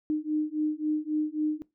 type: beating tone pair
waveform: sine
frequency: 303.7 / 307.4 Hz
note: D#4 / D#4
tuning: -42 / -21 cents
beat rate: 3.7 Hz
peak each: -29 dBFS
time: 0.1-1.62 s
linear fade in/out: 0 ms
effects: noise-tail reverb RT60 0.2 s tail -20 dB re dry